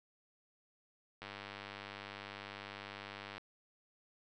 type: click train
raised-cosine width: 0.3 ms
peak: -29 dBFS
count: 217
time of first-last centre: 1.22-3.38 s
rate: 100 Hz
effects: none